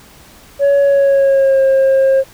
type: tone with pitch glide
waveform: sine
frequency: 562 to 536 Hz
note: C#5 to C5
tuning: +24 to +42 cents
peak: -5 dBFS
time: 0.59-2.24 s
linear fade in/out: 50 ms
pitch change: -82 cents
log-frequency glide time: 0.81-1.61 s
effects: tanh soft clip ceiling -7 dBFS + pink hiss -42 dBFS RMS until 2.33 s